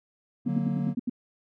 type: chord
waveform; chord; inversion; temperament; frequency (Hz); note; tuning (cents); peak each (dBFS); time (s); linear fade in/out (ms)
triangle; D augmented; none; equal; 146.83 / 185 / 233.1; D3 / F#3 / A#3; 0 / 0 / 0; -28; 0.45-0.95; 50
type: tone bursts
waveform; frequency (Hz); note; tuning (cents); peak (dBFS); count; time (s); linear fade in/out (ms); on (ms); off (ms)
sine; 243; B3; -28; -24; 7; 0.46-1.097; 5; 25; 77
effects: none

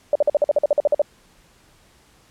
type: tone bursts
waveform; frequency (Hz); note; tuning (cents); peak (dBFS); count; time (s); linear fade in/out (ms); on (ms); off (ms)
sine; 587.3; D5; 0; -12; 13; 0.13-1.018; 2; 24; 48
effects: pink hiss -55 dBFS RMS until 2.3 s + low-pass 11000 Hz 12 dB/octave

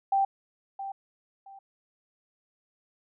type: tone with echo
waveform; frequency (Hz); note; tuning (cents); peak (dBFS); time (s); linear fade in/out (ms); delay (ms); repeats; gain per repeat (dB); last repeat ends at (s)
sine; 784; G5; 0; -21; 0.12-0.25; 5; 670; 2; -12; 1.59
effects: none

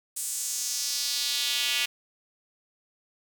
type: tone with high-pass filter sweep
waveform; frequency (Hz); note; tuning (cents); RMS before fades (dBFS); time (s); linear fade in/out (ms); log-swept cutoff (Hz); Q
square; 130.9; C3; +1; -29; 0.16-1.86; 10; 8700 to 2700; 2.3
effects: none

